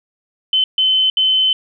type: tone bursts at uneven times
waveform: sine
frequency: 3056 Hz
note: G7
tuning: 45 cents flat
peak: -11 dBFS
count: 3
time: 0.53-0.64 / 0.78-1.1 / 1.17-1.53 s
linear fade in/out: 2 ms
effects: none